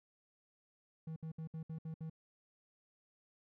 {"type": "tone bursts", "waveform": "triangle", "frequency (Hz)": 160, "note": "D#3", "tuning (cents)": 49, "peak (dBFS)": -39, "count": 7, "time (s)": [1.07, 2.098], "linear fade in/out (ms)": 5, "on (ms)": 92, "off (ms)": 64, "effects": []}